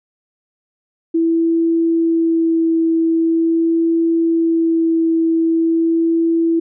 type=tone with vibrato; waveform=sine; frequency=329.4 Hz; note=E4; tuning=1 cent flat; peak=-12 dBFS; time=1.14-6.6 s; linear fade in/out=10 ms; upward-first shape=sine; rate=0.43 Hz; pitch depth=10 cents each way; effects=none